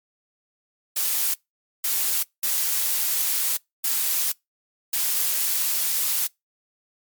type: noise bursts at uneven times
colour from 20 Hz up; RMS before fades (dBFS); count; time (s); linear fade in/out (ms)
blue; -23; 5; 0.96-1.34 / 1.84-2.23 / 2.43-3.57 / 3.84-4.32 / 4.93-6.27; 5
effects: noise-tail reverb RT60 0.2 s tail -26 dB re dry + MP3 96 kbps